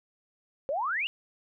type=exponential sweep; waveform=sine; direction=up; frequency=520 to 2960 Hz; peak=-27 dBFS; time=0.69-1.07 s; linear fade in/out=0 ms; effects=none